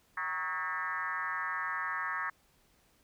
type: tone with frequency modulation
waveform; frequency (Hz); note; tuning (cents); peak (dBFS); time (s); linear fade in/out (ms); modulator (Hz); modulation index
sine; 1453; F#6; -32; -32; 0.17-2.3; 5; 172; 2.7
effects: pink hiss -68 dBFS RMS until 3.03 s